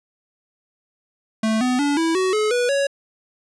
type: tone with pitch steps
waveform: square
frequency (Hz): 220 / 251.3 / 287 / 327.7 / 374.3 / 427.5 / 488.2 / 557.6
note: A3 / B3 / D4 / E4 / F#4 / A4 / B4 / C#5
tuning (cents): 0 / +30 / -40 / -10 / +20 / -50 / -20 / +10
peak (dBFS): -18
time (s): 1.43-2.87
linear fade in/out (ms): 5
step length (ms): 180
effects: resampled to 22050 Hz